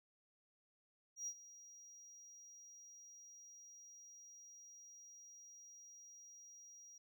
triangle tone with ADSR envelope, 5730 Hz, F8, 44 cents sharp, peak -38 dBFS, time 1.16-6.98 s, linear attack 110 ms, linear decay 65 ms, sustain -17 dB, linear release 4 ms, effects tanh soft clip ceiling -35 dBFS

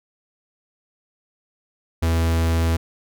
45% pulse tone, 82.41 Hz, E2, in tune, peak -17 dBFS, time 2.02-2.77 s, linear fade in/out 10 ms, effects none

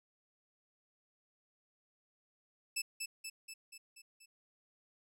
15% pulse tone with echo, 2628 Hz, E7, 6 cents flat, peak -27 dBFS, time 2.76-2.82 s, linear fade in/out 10 ms, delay 240 ms, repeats 6, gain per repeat -4 dB, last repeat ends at 4.26 s, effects none

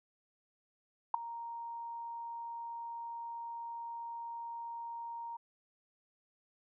sine tone with ADSR envelope, 932.3 Hz, A#5, in tune, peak -21 dBFS, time 1.14-5.37 s, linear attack 4 ms, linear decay 5 ms, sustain -19 dB, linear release 9 ms, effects none

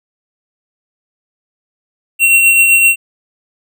square tone with tremolo, 2731 Hz, F7, 39 cents flat, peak -5 dBFS, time 2.19-2.96 s, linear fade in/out 50 ms, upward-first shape triangle, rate 7.8 Hz, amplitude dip 40%, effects none

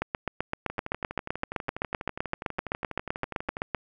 two click trains, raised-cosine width 0.5 ms, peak -19 / -12 dBFS, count 36 / 30, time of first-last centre 0.7-3.569 / 0.02-3.748 s, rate 12.2 / 7.78 Hz, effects none

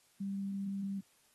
sine tone, 196.9 Hz, G3, 8 cents sharp, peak -35 dBFS, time 0.2-1.01 s, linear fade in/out 10 ms, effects white hiss -69 dBFS RMS until 1.34 s + AAC 32 kbps

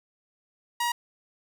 sawtooth tone, 953 Hz, A#5, 38 cents sharp, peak -21 dBFS, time 0.8-0.92 s, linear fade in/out 5 ms, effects none

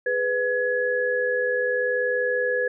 sine tone cluster, 417 / 497.7 / 1687 Hz, G#4 / B4 / G#6, +7 / +13 / +27 cents, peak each -31 / -23 / -25 dBFS, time 0.06-2.68 s, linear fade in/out 5 ms, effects none

